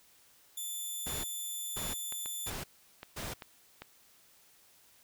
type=tone; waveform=5% pulse; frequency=3520 Hz; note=A7; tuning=in tune; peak=-29 dBFS; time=0.57-2.5 s; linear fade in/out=5 ms
type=noise bursts; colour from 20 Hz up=pink; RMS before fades=-40 dBFS; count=4; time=1.06-3.34 s; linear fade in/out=10 ms; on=180 ms; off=520 ms
type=clicks; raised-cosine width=0.3 ms; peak=-27 dBFS; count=6; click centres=2.124 / 2.259 / 2.514 / 3.031 / 3.422 / 3.82 s
effects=white hiss -63 dBFS RMS until 5.03 s